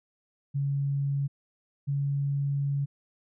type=tone pair in turn; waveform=sine; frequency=140 / 140.68 Hz; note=C#3 / C#3; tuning=+18 / +26 cents; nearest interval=unison; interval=8 cents; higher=second; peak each=-25 dBFS; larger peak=neither; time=0.54-1.28 / 1.87-2.86 s; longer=second; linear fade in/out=20 ms; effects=none